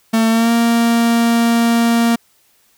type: tone with pitch glide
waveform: 45% pulse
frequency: 224.6 to 232.7 Hz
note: A3 to A#3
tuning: +36 to -3 cents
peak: -11 dBFS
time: 0.13-2.16 s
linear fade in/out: 10 ms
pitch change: +61 cents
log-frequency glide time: 0.29-0.51 s
effects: white hiss -56 dBFS RMS until 2.77 s